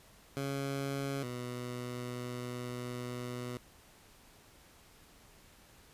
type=tone pair in turn; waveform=15% pulse; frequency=138.3 / 123.21 Hz; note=C#3 / B2; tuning=-4 / -4 cents; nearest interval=major second; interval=200 cents; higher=first; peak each=-28 / -32 dBFS; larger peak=first; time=0.37-1.23 / 1.23-3.57 s; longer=second; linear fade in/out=0 ms; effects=pink hiss -60 dBFS RMS until 5.93 s + resampled to 32000 Hz